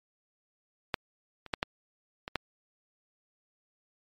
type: clicks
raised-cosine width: 0.3 ms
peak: -11 / -28 / -12 / -11 / -21 / -12 dBFS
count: 6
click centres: 0.942 / 1.463 / 1.538 / 1.629 / 2.279 / 2.357 s
effects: MP3 64 kbps